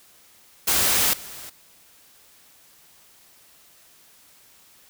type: noise with level steps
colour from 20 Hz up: white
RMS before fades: -20 / -39 dBFS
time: 0.67-1.5 s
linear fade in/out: 10 ms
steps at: 1.13 s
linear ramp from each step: 5 ms
effects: white hiss -54 dBFS RMS until 4.89 s